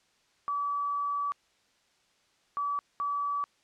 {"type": "tone bursts at uneven times", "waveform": "sine", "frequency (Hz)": 1148, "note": "D6", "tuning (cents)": -40, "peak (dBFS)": -28, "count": 3, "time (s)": [[0.48, 1.32], [2.57, 2.79], [3, 3.44]], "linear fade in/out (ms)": 0, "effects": ["white hiss -68 dBFS RMS until 3.63 s", "low-pass 6000 Hz 12 dB/octave"]}